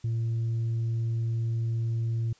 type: tone with tanh clipping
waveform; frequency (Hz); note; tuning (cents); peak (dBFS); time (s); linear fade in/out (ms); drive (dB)
sine; 114.7; A#2; -28; -26; 0.04-2.33; 5; 1
effects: white hiss -61 dBFS RMS until 2.39 s + resampled to 16000 Hz